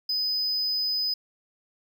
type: tone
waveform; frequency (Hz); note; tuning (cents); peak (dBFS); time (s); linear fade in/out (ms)
triangle; 5010; D#8; +11; -23; 0.09-1.14; 5
effects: none